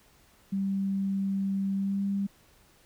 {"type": "tone with pitch glide", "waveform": "sine", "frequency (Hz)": [195.2, 198.27], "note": ["G3", "G3"], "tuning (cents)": [-7, 20], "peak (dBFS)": -26, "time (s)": [0.52, 2.27], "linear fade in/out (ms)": 10, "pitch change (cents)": 27, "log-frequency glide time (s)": [1.76, 2.03], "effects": ["pink hiss -61 dBFS RMS until 2.85 s"]}